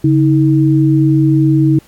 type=tone pair together; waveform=sine; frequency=140.63 / 317.8 Hz; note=C#3 / D#4; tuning=+25 / +37 cents; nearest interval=octave + major second; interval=1412 cents; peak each=-10 dBFS; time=0.04-1.79 s; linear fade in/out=5 ms; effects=pink hiss -47 dBFS RMS until 1.87 s + AAC 64 kbps